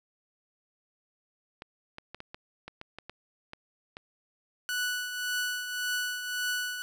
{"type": "clicks", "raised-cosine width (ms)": 0.3, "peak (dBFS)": -25, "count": 11, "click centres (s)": [1.621, 1.984, 2.146, 2.204, 2.345, 2.68, 2.814, 2.986, 3.096, 3.534, 3.969]}
{"type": "tone with tremolo", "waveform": "sawtooth", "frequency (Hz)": 1480, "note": "F#6", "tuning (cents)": 0, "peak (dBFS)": -24, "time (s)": [4.69, 6.82], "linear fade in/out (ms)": 0, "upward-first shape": "triangle", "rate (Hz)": 1.8, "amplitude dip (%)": 60}
{"effects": []}